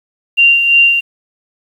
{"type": "tone with tremolo", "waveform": "sine", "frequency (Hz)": 2774, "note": "F7", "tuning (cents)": -12, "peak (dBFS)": -4, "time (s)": [0.37, 1.01], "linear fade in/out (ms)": 20, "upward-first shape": "sine", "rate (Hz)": 2.9, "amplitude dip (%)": 50, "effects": ["7-bit"]}